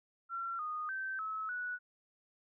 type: tone with pitch steps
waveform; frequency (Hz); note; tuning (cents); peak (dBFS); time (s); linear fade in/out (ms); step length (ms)
sine; 1362 / 1234 / 1550 / 1294 / 1473; F6 / D#6 / G6 / E6 / F#6; -44 / -15 / -20 / -32 / -8; -36; 0.29-1.79; 50; 300
effects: none